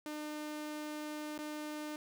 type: tone with dropouts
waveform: sawtooth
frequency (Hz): 301.9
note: D4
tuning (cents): +48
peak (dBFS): -36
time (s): 0.06-1.96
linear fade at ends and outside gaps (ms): 1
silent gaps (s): 1.379-1.389
effects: none